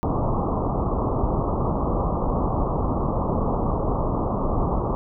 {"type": "low-pass noise", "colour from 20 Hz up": "pink", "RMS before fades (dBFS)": -23, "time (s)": [0.03, 4.95], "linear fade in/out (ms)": 0, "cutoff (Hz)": 1200, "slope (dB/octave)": 96, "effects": []}